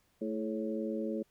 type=harmonic tone with a mistuned harmonic; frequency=110 Hz; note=A2; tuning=in tune; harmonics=2 / 3 / 4 / 5; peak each=-36 / -38 / -39 / -40 dBFS; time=0.21-1.23 s; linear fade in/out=10 ms; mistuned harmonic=4; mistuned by=-52 cents; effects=pink hiss -72 dBFS RMS until 1.3 s

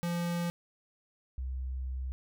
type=tone pair in turn; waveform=square / sine; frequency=172.4 / 64.58 Hz; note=F3 / C2; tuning=-22 / -22 cents; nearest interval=octave + perfect fourth; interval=1700 cents; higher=first; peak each=-31 / -33 dBFS; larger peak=first; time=0.03-0.5 / 1.38-2.12 s; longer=second; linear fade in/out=0 ms; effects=none

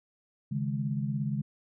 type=chord; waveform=sine; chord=C# suspended second; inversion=none; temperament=equal; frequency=138.59 / 155.56 / 207.7 Hz; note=C#3 / D#3 / G#3; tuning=0 / 0 / 0 cents; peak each=-31 / -35 / -33 dBFS; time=0.51-1.42 s; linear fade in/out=10 ms; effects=none

